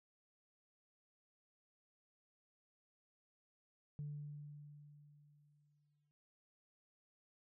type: tone with exponential decay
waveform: sine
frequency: 146.83 Hz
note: D3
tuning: in tune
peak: -40 dBFS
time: 3.99-6.11 s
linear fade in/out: 0 ms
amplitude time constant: 460 ms
effects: noise-tail reverb RT60 0.6 s tail -24 dB re dry + tanh soft clip ceiling -38 dBFS